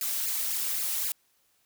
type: noise with flanger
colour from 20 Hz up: blue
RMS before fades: -30 dBFS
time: 0.01-1.12 s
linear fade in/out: 2 ms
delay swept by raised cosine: 0.41 to 3.91 ms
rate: 3.8 Hz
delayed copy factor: +0.95
effects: white hiss -69 dBFS RMS until 1.65 s